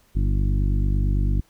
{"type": "harmonic tone with a mistuned harmonic", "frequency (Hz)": 49, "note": "G1", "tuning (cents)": 0, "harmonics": [1, 2, 3, 4, 5, 6, 7], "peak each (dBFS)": [-19, -25, -29, -34, -35, -38, -40], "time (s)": [0.15, 1.41], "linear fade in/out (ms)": 10, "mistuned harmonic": 6, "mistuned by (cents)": 23, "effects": ["pink hiss -60 dBFS RMS until 1.49 s"]}